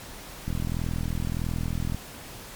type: click train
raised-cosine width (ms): 5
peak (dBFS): -17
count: 62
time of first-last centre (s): 0.48-1.946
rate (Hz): 41.6
effects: pink hiss -42 dBFS RMS until 2.55 s + MP3 96 kbps